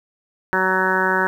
harmonic tone with a mistuned harmonic, 187.5 Hz, F#3, 23 cents sharp, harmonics 1 / 2 / 3 / 4 / 5 / 6 / 7 / 8 / 9 / 10, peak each -28 / -24 / -28 / -31 / -22 / -30 / -28 / -21 / -24 / -31 dBFS, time 0.53-1.27 s, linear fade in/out 0 ms, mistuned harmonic 10, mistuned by -30 cents, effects 8-bit

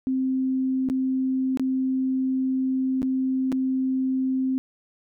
sine tone with dropouts, 261.6 Hz, C4, in tune, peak -21 dBFS, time 0.07-4.58 s, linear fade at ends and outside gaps 0 ms, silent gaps 0.888-0.899 / 1.573-1.596 / 3.019-3.029 / 3.519-3.525 s, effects none

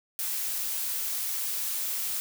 blue noise, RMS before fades -31 dBFS, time 0.19-2.2 s, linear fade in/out 0 ms, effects none

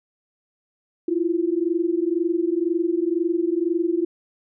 sine tone pair together, 329.6 / 351.6 Hz, E4 / F4, 0 / +12 cents, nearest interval minor second, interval 112 cents, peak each -22 dBFS, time 1.08-4.05 s, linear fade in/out 5 ms, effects none

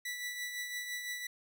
sawtooth tone with tremolo, 1966 Hz, B6, 8 cents flat, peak -32 dBFS, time 0.05-1.27 s, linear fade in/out 5 ms, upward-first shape triangle, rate 5.9 Hz, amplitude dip 50%, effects none

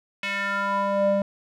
square tone with band-pass filter sweep, 199 Hz, G3, 26 cents sharp, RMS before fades -24 dBFS, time 0.23-1.22 s, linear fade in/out 2 ms, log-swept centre 2500 to 460 Hz, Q 3.2, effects none

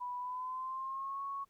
sine tone with pitch glide, 986 to 1106.7 Hz, B5 to C#6, -3 to -3 cents, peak -37 dBFS, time 0-1.45 s, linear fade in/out 20 ms, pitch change +200 cents, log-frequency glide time 0.18-1.22 s, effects pink hiss -75 dBFS RMS until 1.49 s

